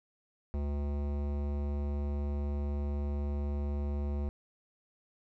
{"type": "tone with hard clipping", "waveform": "sine", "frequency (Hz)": 72, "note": "D2", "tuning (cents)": -34, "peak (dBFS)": -33, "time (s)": [0.54, 4.29], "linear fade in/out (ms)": 0, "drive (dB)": 17, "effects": []}